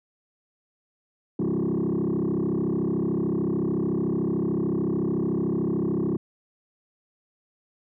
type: tone with frequency modulation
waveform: sine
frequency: 266.5 Hz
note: C4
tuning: 32 cents sharp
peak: -20 dBFS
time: 1.39-6.17 s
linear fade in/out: 5 ms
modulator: 33.6 Hz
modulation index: 3.5
effects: tanh soft clip ceiling -21 dBFS